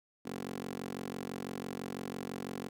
15% pulse tone with high-pass filter, 46 Hz, F#1, 9 cents flat, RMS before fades -41 dBFS, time 0.25-2.69 s, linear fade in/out 10 ms, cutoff 270 Hz, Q 3.4, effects none

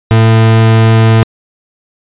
40% pulse tone, 112.1 Hz, A2, 33 cents sharp, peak -3 dBFS, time 0.11-1.23 s, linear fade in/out 0 ms, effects resampled to 8000 Hz

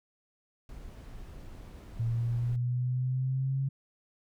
brown noise, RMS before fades -45 dBFS, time 0.69-2.56 s, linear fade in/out 2 ms
sine exponential sweep, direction up, 114.5 to 136.6 Hz, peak -27 dBFS, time 1.99-3.69 s, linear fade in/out 10 ms
effects none

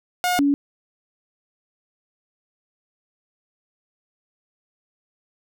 sawtooth / sine tone pair in turn, 719 / 283.5 Hz, F#5 / C#4, -50 / +39 cents, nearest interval octave + major third, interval 1611 cents, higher first, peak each -15 dBFS, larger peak neither, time 0.24-0.39 / 0.39-0.54 s, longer neither, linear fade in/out 0 ms, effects none

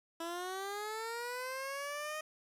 15% pulse linear sweep, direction up, 328.6 to 622.3 Hz, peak -32 dBFS, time 0.2-2.21 s, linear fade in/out 5 ms, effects resampled to 32000 Hz + 10-bit

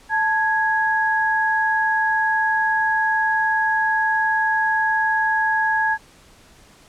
sine tone pair together, 880 / 1661.2 Hz, A5 / G#6, 0 / 0 cents, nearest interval major seventh, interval 1100 cents, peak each -20 / -19 dBFS, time 0.09-5.98 s, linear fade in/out 50 ms, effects pink hiss -50 dBFS RMS until 6.88 s + low-pass 10000 Hz 12 dB/octave

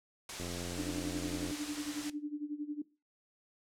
white noise, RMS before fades -41 dBFS, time 0.29-2.1 s, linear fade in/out 2 ms
click train, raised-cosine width 2 ms, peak -29 dBFS, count 98, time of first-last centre 0.4-1.51 s, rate 87.4 Hz
sine tone with tremolo, 295.6 Hz, D4, 11 cents sharp, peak -33 dBFS, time 0.78-2.82 s, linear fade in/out 5 ms, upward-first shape sine, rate 11 Hz, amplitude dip 80%
effects noise-tail reverb RT60 0.3 s tail -19 dB re dry + low-pass 8000 Hz 12 dB/octave

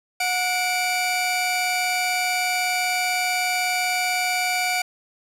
sawtooth tone pair together, 729 / 2323 Hz, F#5 / D7, -26 / -20 cents, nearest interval octave + minor sixth, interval 2006 cents, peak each -20 dBFS, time 0.2-4.82 s, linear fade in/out 5 ms, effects low-pass 12000 Hz 12 dB/octave + 8-bit

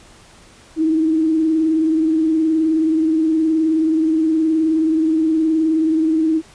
sine tone with vibrato, 318.3 Hz, D#4, 39 cents sharp, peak -13 dBFS, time 0.76-6.42 s, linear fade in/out 50 ms, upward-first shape sine, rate 19 Hz, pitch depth 39 cents each way, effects pink hiss -46 dBFS RMS until 6.54 s + resampled to 22050 Hz

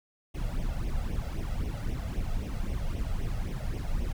brown noise with flanger, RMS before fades -31 dBFS, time 0.34-4.13 s, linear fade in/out 10 ms, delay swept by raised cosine 0.33 to 1.53 ms, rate 3.8 Hz, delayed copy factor +0.75, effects none

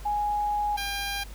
sine / 10% pulse tone pair in turn, 830.6 / 801.6 Hz, G#5 / G5, 0 / +38 cents, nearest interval minor second, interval 62 cents, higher first, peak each -24 / -21 dBFS, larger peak second, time 0.05-0.77 / 0.77-1.24 s, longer first, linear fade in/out 10 ms, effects added 50 Hz sine -39 dBFS peak until 1.34 s + pink hiss -49 dBFS RMS until 1.34 s

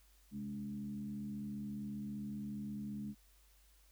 sine tone with frequency modulation, 207.7 Hz, G#3, in tune, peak -40 dBFS, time 0.31-3.15 s, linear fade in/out 50 ms, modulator 74.8 Hz, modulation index 0.65, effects added 50 Hz sine -65 dBFS peak until 3.91 s + white hiss -70 dBFS RMS until 3.91 s

